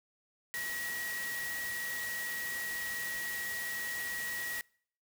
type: tone in noise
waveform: sine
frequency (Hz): 1911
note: A#6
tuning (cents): +43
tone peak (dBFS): -36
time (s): 0.54-4.61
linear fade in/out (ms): 0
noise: white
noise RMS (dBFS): -42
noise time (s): 0.54-4.61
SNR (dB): +3
effects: noise-tail reverb RT60 0.6 s tail -26 dB re dry